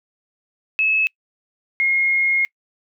sine tone pair in turn, 2592 / 2148 Hz, E7 / C7, -30 / +45 cents, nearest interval minor third, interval 325 cents, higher first, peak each -15 dBFS, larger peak neither, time 0.79-1.07 / 1.8-2.45 s, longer second, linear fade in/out 0 ms, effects noise-tail reverb RT60 0.1 s tail -26 dB re dry

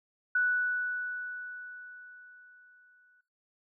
sine tone with exponential decay, 1480 Hz, F#6, in tune, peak -23 dBFS, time 0.35-3.21 s, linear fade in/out 5 ms, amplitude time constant 620 ms, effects noise-tail reverb RT60 0.3 s tail -20 dB re dry

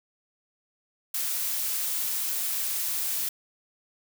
blue noise, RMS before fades -29 dBFS, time 1.14-3.29 s, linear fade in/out 5 ms, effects none

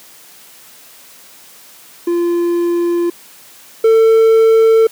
triangle tone pair in turn, 344.9 / 447.8 Hz, F4 / A4, -22 / +30 cents, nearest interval perfect fourth, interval 452 cents, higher second, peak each -10 / -4 dBFS, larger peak second, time 2.07-3.1 / 3.84-4.87 s, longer neither, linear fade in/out 5 ms, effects white hiss -41 dBFS RMS until 4.91 s + high-pass 150 Hz 12 dB/octave

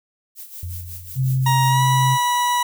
violet noise with tremolo, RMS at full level -34 dBFS, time 0.35-1.73 s, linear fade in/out 50 ms, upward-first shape sine, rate 5.5 Hz, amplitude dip 70%
sine tone with exponential decay, 88 Hz, F2, 14 cents sharp, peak -25 dBFS, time 0.63-1.97 s, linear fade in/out 0 ms, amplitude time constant 290 ms
sine tone, 130.81 Hz, C3, in tune, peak -16 dBFS, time 1.15-2.18 s, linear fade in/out 50 ms
40% pulse tone with pitch glide, 943 to 975.7 Hz, A#5 to B5, +20 to -21 cents, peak -16 dBFS, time 1.46-2.63 s, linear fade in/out 5 ms, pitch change +59 cents, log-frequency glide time 1.67-1.82 s
effects none

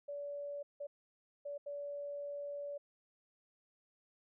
sine tone bursts at uneven times, 574 Hz, D5, 40 cents flat, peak -40 dBFS, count 4, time 0.08-0.63 / 0.8-0.87 / 1.45-1.58 / 1.66-2.78 s, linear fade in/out 10 ms, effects none

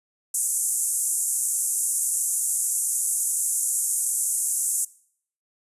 white band-pass noise, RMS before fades -25 dBFS, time 0.34-4.85 s, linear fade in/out 5 ms, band 7000 to 11000 Hz, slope 48 dB/octave, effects noise-tail reverb RT60 0.6 s tail -21 dB re dry + resampled to 32000 Hz

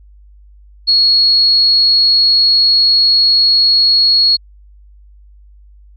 sine tone, 4328 Hz, C#8, 42 cents flat, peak -7 dBFS, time 0.87-4.37 s, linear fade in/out 20 ms, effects added 50 Hz sine -39 dBFS peak until 5.96 s + Opus 48 kbps

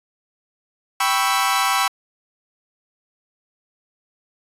sawtooth chord, C# half-diminished seventh, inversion second, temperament equal, 784 / 987.8 / 1108.7 / 1318.5 Hz, G5 / B5 / C#6 / E6, 0 / 0 / 0 / 0 cents, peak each -19 dBFS, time 1-1.88 s, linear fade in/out 5 ms, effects resampled to 32000 Hz

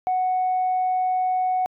sine tone, 740 Hz, F#5, in tune, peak -18 dBFS, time 0.07-1.66 s, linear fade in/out 0 ms, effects tanh soft clip ceiling -16 dBFS

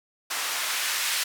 blue noise with band-pass filter sweep, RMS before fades -28 dBFS, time 0.3-1.24 s, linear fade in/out 10 ms, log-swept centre 1100 to 1900 Hz, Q 0.77, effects none

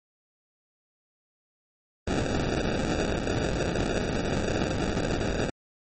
white noise with sample-and-hold, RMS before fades -27 dBFS, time 2.07-5.5 s, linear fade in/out 5 ms, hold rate 1050 Hz, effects MP3 32 kbps

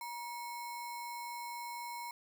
sine tone with sample-and-hold, 952 Hz, A#5, 36 cents sharp, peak -40 dBFS, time 0.01-2.11 s, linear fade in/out 2 ms, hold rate 3150 Hz, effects none

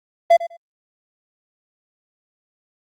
triangle tone with echo, 679 Hz, F5, 49 cents flat, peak -6 dBFS, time 0.3-0.37 s, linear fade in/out 10 ms, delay 100 ms, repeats 2, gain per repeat -15 dB, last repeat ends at 0.57 s, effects Opus 32 kbps

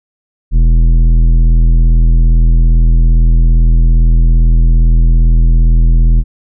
triangle tone with tanh clipping, 41.2 Hz, E1, in tune, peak -6 dBFS, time 0.51-6.24 s, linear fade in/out 50 ms, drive 15 dB, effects none

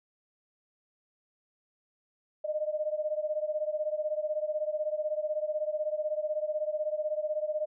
sine beating tone pair, 605 / 621 Hz, D#5 / D#5, -49 / -3 cents, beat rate 16 Hz, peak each -31 / -33 dBFS, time 2.44-7.66 s, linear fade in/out 10 ms, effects none

